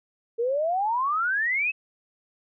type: exponential sweep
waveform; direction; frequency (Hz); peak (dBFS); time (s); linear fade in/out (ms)
sine; up; 450.8 to 2637; -22; 0.38-1.72; 20
effects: none

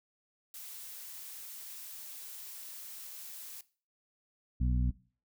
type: noise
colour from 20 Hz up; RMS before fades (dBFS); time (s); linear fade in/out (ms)
blue; -46; 0.54-3.61; 2
type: harmonic tone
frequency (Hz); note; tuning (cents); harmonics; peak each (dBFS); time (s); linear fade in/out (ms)
61.74; B1; 0; 1 / 2 / 3 / 4; -28 / -34 / -38 / -40; 4.6-4.91; 10
effects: noise-tail reverb RT60 0.4 s tail -19 dB re dry

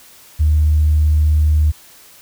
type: tone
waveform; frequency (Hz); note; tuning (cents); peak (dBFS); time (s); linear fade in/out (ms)
sine; 76.3; D#2; -33; -9; 0.39-1.72; 20
effects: tanh soft clip ceiling -5 dBFS + white hiss -44 dBFS RMS until 2.21 s

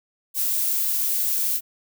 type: noise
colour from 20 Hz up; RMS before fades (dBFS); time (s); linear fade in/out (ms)
violet; -23; 0.34-1.61; 50
effects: none

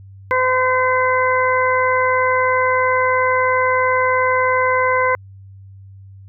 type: harmonic tone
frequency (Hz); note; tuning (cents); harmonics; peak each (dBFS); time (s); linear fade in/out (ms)
511; C5; -41; 1 / 2 / 3 / 4; -18 / -17 / -22 / -21; 0.31-5.15; 0
effects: added 97 Hz sine -37 dBFS peak until 6.28 s

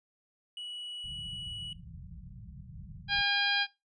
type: tone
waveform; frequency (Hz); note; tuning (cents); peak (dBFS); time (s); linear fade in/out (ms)
triangle; 2934; F#7; -15; -37; 0.57-1.73; 2
type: low-pass noise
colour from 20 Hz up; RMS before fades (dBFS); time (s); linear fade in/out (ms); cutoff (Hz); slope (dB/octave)
white; -47; 1.04-3.22; 10; 190; 96
type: harmonic tone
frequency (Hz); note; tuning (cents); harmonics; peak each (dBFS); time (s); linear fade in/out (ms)
809; G#5; -46; 1 / 2 / 3 / 4 / 5 / 6; -36 / -30 / -34 / -31 / -35 / -36; 3.08-3.67; 50
effects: noise-tail reverb RT60 0.2 s tail -18 dB re dry + resampled to 22050 Hz

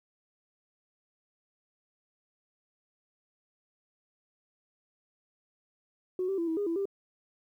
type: tone with pitch steps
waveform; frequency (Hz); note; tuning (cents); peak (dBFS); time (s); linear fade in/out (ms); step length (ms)
sine; 367.7 / 387.8 / 336.3 / 323.5 / 408.6 / 333.6 / 395.3; F#4 / G4 / E4 / E4 / G#4 / E4 / G4; -11 / -19 / +35 / -32 / -28 / +21 / +15; -27; 6.19-6.855; 2; 95
effects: tanh soft clip ceiling -23 dBFS + 11-bit

